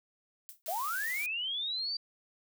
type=noise with exponential decay; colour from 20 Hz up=violet; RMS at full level=-43 dBFS; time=0.49-0.62 s; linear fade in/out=0 ms; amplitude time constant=28 ms
type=noise; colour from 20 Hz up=blue; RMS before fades=-41 dBFS; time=0.66-1.26 s; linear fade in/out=0 ms
type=linear sweep; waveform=sine; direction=up; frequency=613 to 4699 Hz; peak=-32 dBFS; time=0.68-1.97 s; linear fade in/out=5 ms
effects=none

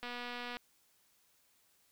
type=click train; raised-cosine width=0.3 ms; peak=-27 dBFS; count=132; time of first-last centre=0.03-0.569 s; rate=243 Hz; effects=white hiss -71 dBFS RMS until 1.91 s

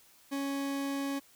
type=tone; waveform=40% pulse; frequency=277.2 Hz; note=C#4; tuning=in tune; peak=-31 dBFS; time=0.31-1.2 s; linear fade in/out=20 ms; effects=white hiss -61 dBFS RMS until 1.35 s

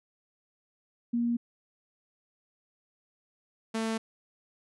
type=tone pair in turn; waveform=sine / sawtooth; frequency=236.7 / 223.4 Hz; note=A#3 / A3; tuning=+27 / +27 cents; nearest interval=minor second; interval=100 cents; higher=first; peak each=-25 dBFS; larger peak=neither; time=1.13-1.37 / 3.74-3.98 s; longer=neither; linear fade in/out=10 ms; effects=resampled to 24000 Hz

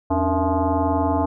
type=tone with frequency modulation; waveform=sine; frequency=293.7 Hz; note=D4; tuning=in tune; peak=-17 dBFS; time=0.1-1.26 s; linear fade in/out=10 ms; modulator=189 Hz; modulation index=3.7; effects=none

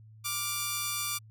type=tone pair together; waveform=5% pulse; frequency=1174.7 / 1411.2 Hz; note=D6 / F6; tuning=0 / +18 cents; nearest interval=minor third; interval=318 cents; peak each=-19 / -29 dBFS; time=0.24-1.19 s; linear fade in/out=20 ms; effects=added 109 Hz sine -50 dBFS peak until 1.3 s

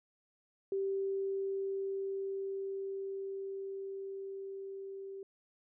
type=tone with level ramp; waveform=sine; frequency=390 Hz; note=G4; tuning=9 cents flat; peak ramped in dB=-31 to -42 dBFS; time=0.72-5.23 s; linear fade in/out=2 ms; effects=none

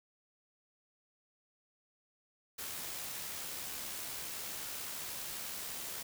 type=noise with amplitude modulation; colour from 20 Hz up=white; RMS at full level=-41 dBFS; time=2.58-6.03 s; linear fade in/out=10 ms; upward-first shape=sine; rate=71.8 Hz; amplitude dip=25%; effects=none

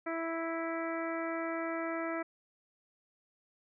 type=harmonic tone; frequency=329.4 Hz; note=E4; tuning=1 cent flat; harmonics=1 / 2 / 3 / 4 / 5 / 6 / 7; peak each=-37 / -38 / -46 / -41 / -46 / -44 / -48 dBFS; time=0.06-2.23 s; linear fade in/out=10 ms; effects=none

